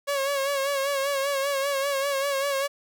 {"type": "tone with vibrato", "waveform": "sawtooth", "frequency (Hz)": 554.4, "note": "C#5", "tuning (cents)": 0, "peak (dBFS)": -20, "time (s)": [0.07, 2.68], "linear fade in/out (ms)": 20, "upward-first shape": "sine", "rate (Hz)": 5.1, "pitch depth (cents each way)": 51, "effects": []}